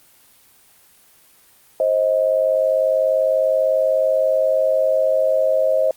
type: tone pair together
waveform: sine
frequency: 529 / 629.1 Hz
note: C5 / D#5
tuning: +19 / +19 cents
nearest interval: minor third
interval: 300 cents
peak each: -17 dBFS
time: 1.8-5.91 s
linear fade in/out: 2 ms
effects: white hiss -52 dBFS RMS until 5.96 s + Opus 24 kbps